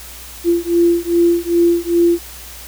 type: beating tone pair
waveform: sine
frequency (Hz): 341.5 / 344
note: F4 / F4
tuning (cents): -39 / -26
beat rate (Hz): 2.5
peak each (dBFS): -14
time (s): 0.44-2.19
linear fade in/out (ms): 50
effects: added 60 Hz sine -38 dBFS peak until 2.67 s + white hiss -35 dBFS RMS until 2.67 s